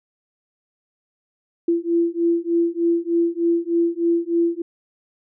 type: beating tone pair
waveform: sine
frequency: 337.1 / 340.4 Hz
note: E4 / F4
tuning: +39 / -44 cents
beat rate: 3.3 Hz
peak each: -20 dBFS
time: 1.68-4.62 s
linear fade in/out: 5 ms
effects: none